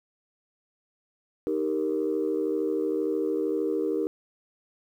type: chord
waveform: sine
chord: Eb major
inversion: none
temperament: equal with one note detuned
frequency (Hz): 311.1 / 393.1 / 466.2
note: Eb4 / G4 / Bb4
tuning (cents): 0 / +5 / 0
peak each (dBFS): -28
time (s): 1.47-4.07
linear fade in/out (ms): 0
effects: tanh soft clip ceiling -17 dBFS + 10-bit